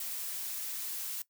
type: noise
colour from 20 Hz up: blue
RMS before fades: -38 dBFS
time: 0-1.22 s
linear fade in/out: 2 ms
effects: noise-tail reverb RT60 0.1 s tail -18 dB re dry